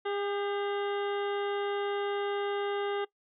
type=harmonic tone with a mistuned harmonic; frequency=404.8 Hz; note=G#4; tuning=44 cents flat; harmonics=1 / 2 / 3 / 4 / 5 / 7 / 8 / 9; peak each=-31 / -37 / -41 / -43 / -45 / -48 / -49 / -50 dBFS; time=0.05-3.05 s; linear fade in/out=10 ms; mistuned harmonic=4; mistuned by=-41 cents; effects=noise-tail reverb RT60 0.1 s tail -19 dB re dry